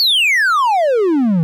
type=exponential sweep; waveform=triangle; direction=down; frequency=4601 to 155.56 Hz; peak=-9 dBFS; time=0-1.43 s; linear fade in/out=0 ms; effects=none